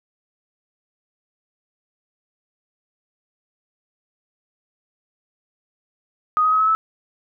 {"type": "tone with pitch steps", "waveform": "sine", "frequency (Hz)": [1244.5, 1259.7, 1275.1, 1290.6, 1306.4], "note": ["D#6", "D#6", "D#6", "E6", "E6"], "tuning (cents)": [0, 21, 42, -37, -16], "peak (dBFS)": -14, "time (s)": [6.37, 6.75], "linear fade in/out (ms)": 0, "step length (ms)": 76, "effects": []}